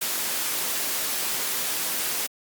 white noise, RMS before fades -27 dBFS, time 0.01-2.27 s, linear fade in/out 10 ms, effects high-pass 200 Hz 12 dB/octave + Opus 48 kbps

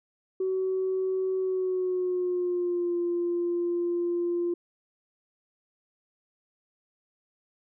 sine tone with pitch glide, 376.6 to 347.3 Hz, F#4 to F4, +31 to -10 cents, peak -24 dBFS, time 0.4-4.54 s, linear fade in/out 5 ms, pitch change -141 cents, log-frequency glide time 1.38-2.97 s, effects tanh soft clip ceiling -20 dBFS

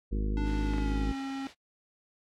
harmonic tone, 51.91 Hz, G#1, in tune, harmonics 1 / 2 / 3 / 4 / 5 / 6 / 7 / 8 / 9, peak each -28 / -41 / -44 / -38 / -41 / -44 / -43 / -54 / -46 dBFS, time 0.11-1.13 s, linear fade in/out 20 ms
square tone with pitch glide, 293.7 to 270.9 Hz, D4 to C#4, 0 to -40 cents, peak -34 dBFS, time 0.37-1.47 s, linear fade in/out 0 ms, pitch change -140 cents, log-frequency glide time 0.61-1.13 s
white noise, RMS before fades -45 dBFS, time 0.43-1.55 s, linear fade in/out 50 ms
clicks, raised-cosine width 0.5 ms, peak -27 dBFS, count 2, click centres 0.736 / 0.782 s
effects noise-tail reverb RT60 0.1 s tail -22 dB re dry + low-pass 4000 Hz 12 dB/octave

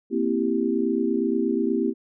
sine chord, C dominant seventh, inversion third, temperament equal, 233.1 / 261.6 / 329.6 / 392 Hz, Bb3 / C4 / E4 / G4, 0 / 0 / 0 / 0 cents, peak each -26 dBFS, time 0.1-1.94 s, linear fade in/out 50 ms, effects none

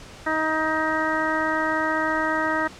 harmonic tone, 314.6 Hz, D#4, 19 cents sharp, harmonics 1 / 2 / 3 / 4 / 5 / 6, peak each -28 / -28 / -28 / -28 / -28 / -28 dBFS, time 0.26-2.68 s, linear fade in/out 10 ms, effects pink hiss -43 dBFS RMS until 2.79 s + low-pass 7000 Hz 12 dB/octave

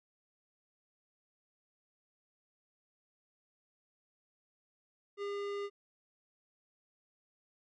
sine tone with tanh clipping, 404.3 Hz, G#4, 46 cents flat, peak -38 dBFS, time 5.17-5.7 s, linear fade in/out 50 ms, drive 18 dB, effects none

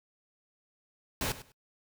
pink noise with echo, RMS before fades -32 dBFS, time 1.21-1.32 s, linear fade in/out 2 ms, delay 100 ms, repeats 2, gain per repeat -15 dB, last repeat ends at 1.52 s, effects noise-tail reverb RT60 0.1 s tail -25 dB re dry

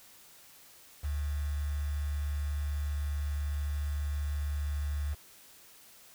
sine tone with quantisation, 72.7 Hz, D2, 17 cents flat, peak -30 dBFS, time 1.03-5.15 s, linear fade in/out 20 ms, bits 8, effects white hiss -56 dBFS RMS until 6.14 s

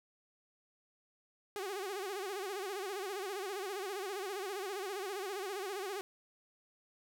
sawtooth tone with vibrato, 391.2 Hz, G4, 4 cents flat, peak -34 dBFS, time 1.56-6.01 s, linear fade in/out 0 ms, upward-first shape sine, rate 15 Hz, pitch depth 120 cents each way, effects 12-bit

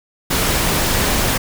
pink noise, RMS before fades -17 dBFS, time 0.3-1.38 s, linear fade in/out 10 ms, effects none

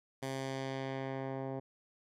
10% pulse tone with low-pass filter sweep, 133.9 Hz, C3, 40 cents sharp, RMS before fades -39 dBFS, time 0.22-1.6 s, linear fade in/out 10 ms, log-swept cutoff 12000 to 770 Hz, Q 0.79, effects none

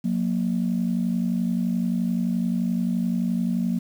sine tone pair together, 181.53 / 233.1 Hz, F#3 / A#3, -33 / 0 cents, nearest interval major third, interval 433 cents, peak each -23 dBFS, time 0.04-3.79 s, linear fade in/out 10 ms, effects tanh soft clip ceiling -15 dBFS + 8-bit

